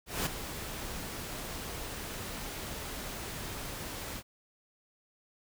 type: noise with ADSR envelope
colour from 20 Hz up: pink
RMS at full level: -30 dBFS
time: 0.06-4.23 s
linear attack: 200 ms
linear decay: 14 ms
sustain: -10 dB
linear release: 55 ms
effects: none